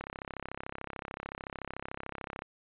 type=click train; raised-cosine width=0.5 ms; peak=-23 dBFS; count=82; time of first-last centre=0.01-2.421 s; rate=33.6 Hz; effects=resampled to 8000 Hz